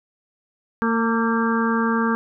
harmonic tone with a mistuned harmonic, 227.7 Hz, A#3, 40 cents flat, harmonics 1 / 2 / 4 / 5 / 6 / 7, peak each -20 / -26 / -28 / -26 / -30 / -27 dBFS, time 0.82-2.15 s, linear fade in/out 0 ms, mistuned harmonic 5, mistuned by +36 cents, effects none

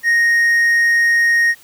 triangle tone, 1864.7 Hz, A#6, in tune, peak -9 dBFS, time 0.03-1.55 s, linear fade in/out 50 ms, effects white hiss -46 dBFS RMS until 1.63 s

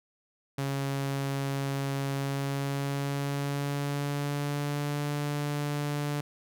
sawtooth tone with pitch glide, 138.1 to 145.89 Hz, C#3 to D3, -6 to -11 cents, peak -25 dBFS, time 0.58-6.21 s, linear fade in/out 5 ms, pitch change +95 cents, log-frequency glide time 2.16-5.08 s, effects none

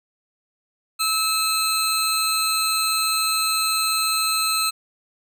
25% pulse tone pair together, 1300 / 4127 Hz, E6 / C8, -24 / -25 cents, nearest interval octave + minor sixth, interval 1999 cents, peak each -19 / -17 dBFS, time 0.99-4.71 s, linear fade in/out 20 ms, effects none

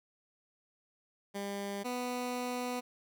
15% pulse tone pair in turn, 200 / 247.6 Hz, G3 / B3, +35 / +5 cents, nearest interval major third, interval 370 cents, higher second, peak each -30 / -28 dBFS, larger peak second, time 1.34-1.84 / 1.84-2.81 s, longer second, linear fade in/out 20 ms, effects none

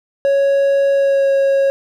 triangle tone with pitch glide, 554.4 to 548 Hz, C#5 to C#5, 0 to -20 cents, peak -9 dBFS, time 0.25-1.7 s, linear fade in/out 0 ms, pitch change -20 cents, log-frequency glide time 0.92-1.31 s, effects none

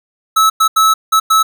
square tone bursts at uneven times, 1300 Hz, E6, 24 cents flat, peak -8 dBFS, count 5, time 0.36-0.5 / 0.6-0.68 / 0.76-0.94 / 1.12-1.2 / 1.3-1.43 s, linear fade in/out 10 ms, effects none

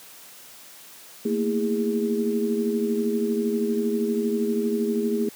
sine tone cluster, 225.5 / 238.1 / 326.9 / 409.4 Hz, A3 / A#3 / E4 / G#4, +43 / +37 / -14 / -25 cents, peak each -24 / -30 / -31 / -25 dBFS, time 1.25-5.29 s, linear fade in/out 5 ms, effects white hiss -46 dBFS RMS until 5.35 s + high-pass 150 Hz 12 dB/octave

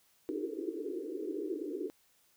pink band-pass noise, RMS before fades -38 dBFS, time 0.29-1.9 s, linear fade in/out 0 ms, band 290 to 460 Hz, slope 96 dB/octave, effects white hiss -69 dBFS RMS until 2.36 s

